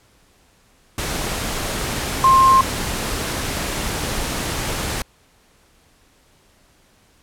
sine tone in noise, 1059 Hz, C6, 21 cents sharp, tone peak -9 dBFS, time 2.24-2.61 s, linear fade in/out 2 ms, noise pink, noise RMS -24 dBFS, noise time 0.98-5.02 s, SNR +12 dB, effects pink hiss -56 dBFS RMS until 7.22 s + low-pass 12000 Hz 12 dB/octave

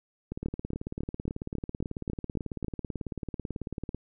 two click trains, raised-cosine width 3 ms, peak -18 / -21 dBFS, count 9 / 67, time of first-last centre 0.46-2.646 / 0.32-3.946 s, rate 3.66 / 18.2 Hz, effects none

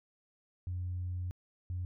sine tone bursts at uneven times, 90 Hz, F#2, 47 cents flat, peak -33 dBFS, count 2, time 0.67-1.31 / 1.7-1.85 s, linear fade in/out 0 ms, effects tanh soft clip ceiling -30 dBFS

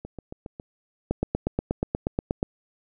two click trains, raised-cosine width 2 ms, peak -10 / -23 dBFS, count 12 / 5, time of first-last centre 1.11-2.429 / 0.05-0.599 s, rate 8.34 / 7.29 Hz, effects none

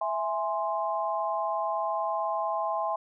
sine chord, E augmented, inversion none, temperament equal, 659.3 / 830.6 / 1046.5 Hz, E5 / G#5 / B#5, 0 / 0 / 0 cents, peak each -31 dBFS, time 0.01-2.96 s, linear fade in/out 5 ms, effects none

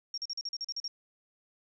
sine tone bursts, 5560 Hz, F8, 9 cents flat, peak -33 dBFS, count 10, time 0.14-0.879 s, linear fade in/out 2 ms, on 37 ms, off 41 ms, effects none

